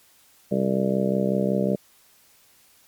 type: harmonic tone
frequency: 65.41 Hz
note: C2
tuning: in tune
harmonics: 2 / 3 / 4 / 5 / 6 / 7 / 8 / 9 / 10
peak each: -32 / -23 / -32 / -32 / -29 / -28 / -38 / -27 / -37 dBFS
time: 0.51-1.76 s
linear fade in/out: 10 ms
effects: white hiss -57 dBFS RMS until 2.87 s + MP3 96 kbps